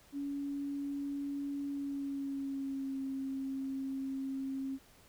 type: tone with pitch glide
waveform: sine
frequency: 282.2 to 268.7 Hz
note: C#4 to C4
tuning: +31 to +46 cents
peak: -35 dBFS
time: 0.12-4.79 s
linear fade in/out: 50 ms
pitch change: -85 cents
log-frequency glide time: 1.69-3.04 s
effects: pink hiss -62 dBFS RMS until 5.08 s